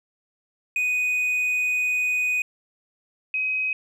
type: tone pair in turn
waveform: triangle / sine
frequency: 2489 / 2528 Hz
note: D#7 / D#7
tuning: 0 / +27 cents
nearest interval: unison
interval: 27 cents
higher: second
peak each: -19 / -22 dBFS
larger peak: first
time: 0.76-2.42 / 3.34-3.73 s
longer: first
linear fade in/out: 2 ms
effects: none